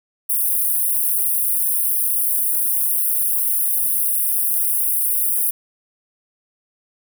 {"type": "high-pass noise", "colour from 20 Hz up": "white", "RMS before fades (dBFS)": -19, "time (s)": [0.29, 5.51], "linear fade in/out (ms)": 10, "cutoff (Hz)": 9200, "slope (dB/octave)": 96, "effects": []}